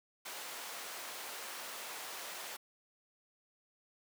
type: high-pass noise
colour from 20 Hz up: pink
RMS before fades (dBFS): -45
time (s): 0.25-2.57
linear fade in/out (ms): 10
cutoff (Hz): 640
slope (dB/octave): 12
effects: none